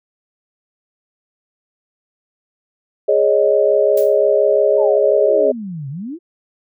sine chord, Ab suspended fourth, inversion none, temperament equal with one note detuned, 415.3 / 554.4 / 620.1 Hz, Ab4 / Db5 / Eb5, 0 / 0 / -6 cents, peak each -15 dBFS, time 3.08-5.52 s, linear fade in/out 10 ms
blue noise with exponential decay, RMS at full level -28 dBFS, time 3.97-4.19 s, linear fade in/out 5 ms, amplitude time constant 46 ms
sine exponential two-way sweep, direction down then up, 942 to 130.81 to 366.7 Hz, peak -24 dBFS, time 4.77-6.19 s, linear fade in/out 50 ms, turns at 5.89 s
effects none

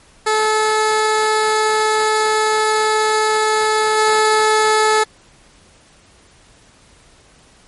15% pulse tone with level steps, 432.6 Hz, A4, 29 cents flat, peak -7 / -5 dBFS, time 0.26-5.04 s, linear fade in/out 10 ms, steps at 3.97 s, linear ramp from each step 20 ms, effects pink hiss -49 dBFS RMS until 7.67 s + MP3 48 kbps

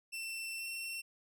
sawtooth tone with pitch glide, 2686 to 2711 Hz, E7 to E7, +32 to +48 cents, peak -36 dBFS, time 0.12-1.02 s, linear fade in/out 20 ms, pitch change +16 cents, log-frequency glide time 0.57-0.67 s, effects none

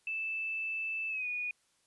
sine tone with pitch glide, 2637 to 2460 Hz, E7 to D#7, 0 to -20 cents, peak -33 dBFS, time 0.07-1.51 s, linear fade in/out 2 ms, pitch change -120 cents, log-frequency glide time 1.09-1.27 s, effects white hiss -72 dBFS RMS until 1.86 s + resampled to 24000 Hz

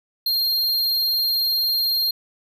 square tone, 4206 Hz, C8, 8 cents sharp, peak -19 dBFS, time 0.26-2.11 s, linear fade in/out 5 ms, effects none

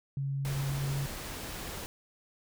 sine tone with pitch glide, 137.9 to 138.7 Hz, C#3 to C#3, -9 to +1 cents, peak -30 dBFS, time 0.17-1.06 s, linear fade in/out 2 ms, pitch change +10 cents, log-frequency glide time 0.58-0.67 s
pink noise, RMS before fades -40 dBFS, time 0.45-1.86 s, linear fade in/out 0 ms
effects none

